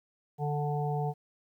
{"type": "harmonic tone", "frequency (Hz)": 147.1, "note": "D3", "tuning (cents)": 3, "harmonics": [1, 3, 5, 6], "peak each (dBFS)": [-30, -36, -35, -41], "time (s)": [0.38, 1.14], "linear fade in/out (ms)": 50, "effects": ["11-bit"]}